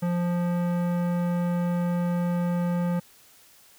sine tone with tanh clipping, 174.9 Hz, F3, 3 cents sharp, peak -25 dBFS, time 0.02-3 s, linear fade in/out 10 ms, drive 17 dB, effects white hiss -55 dBFS RMS until 3.78 s

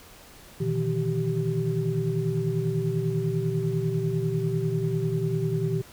sine tone cluster, 120.6 / 153.1 / 163.2 / 387.7 Hz, B2 / D#3 / E3 / G4, -41 / -28 / -17 / -19 cents, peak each -29 dBFS, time 0.6-5.82 s, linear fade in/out 10 ms, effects pink hiss -49 dBFS RMS until 5.92 s

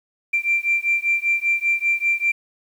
sine beating tone pair, 2357 / 2362.1 Hz, D7 / D7, +6 / +9 cents, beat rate 5.1 Hz, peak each -20 dBFS, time 0.33-2.32 s, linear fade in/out 10 ms, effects tanh soft clip ceiling -10 dBFS + 8-bit

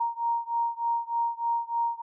sine beating tone pair, 932.3 / 935.6 Hz, A#5 / A#5, 0 / +6 cents, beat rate 3.3 Hz, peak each -28 / -29 dBFS, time 0-2.02 s, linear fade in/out 10 ms, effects none

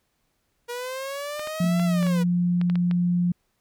sawtooth linear two-way sweep, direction up then down, 475.7 to 680 to 475.7 Hz, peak -26 dBFS, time 0.68-2.24 s, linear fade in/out 20 ms, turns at 1.84 s
clicks, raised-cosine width 0.3 ms, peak -20 dBFS, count 9, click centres 1.395 / 1.473 / 1.797 / 2.028 / 2.067 / 2.614 / 2.699 / 2.756 / 2.912 s
sine tone, 176.1 Hz, F3, 15 cents sharp, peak -19 dBFS, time 1.6-3.32 s, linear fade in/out 5 ms
sine tone with exponential decay, 215.2 Hz, A3, 38 cents flat, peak -27 dBFS, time 1.64-1.81 s, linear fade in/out 2 ms, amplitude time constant 35 ms
effects pink hiss -72 dBFS RMS until 3.6 s

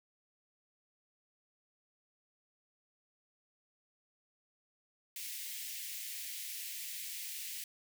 white high-pass noise, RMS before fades -43 dBFS, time 5.16-7.64 s, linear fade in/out 2 ms, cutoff 1900 Hz, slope 48 dB/octave, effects none

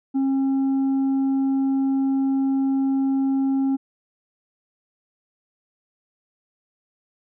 triangle tone with tanh clipping, 270 Hz, C#4, 45 cents flat, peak -19 dBFS, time 0.14-3.77 s, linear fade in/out 20 ms, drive 8 dB, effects none

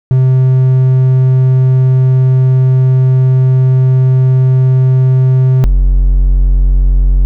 triangle tone pair in turn, 129.8 / 45.53 Hz, C3 / F#1, -13 / -27 cents, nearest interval octave + tritone, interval 1814 cents, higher first, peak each -3 dBFS, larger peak neither, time 0.11-5.64 / 5.64-7.25 s, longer first, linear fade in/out 0 ms, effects none

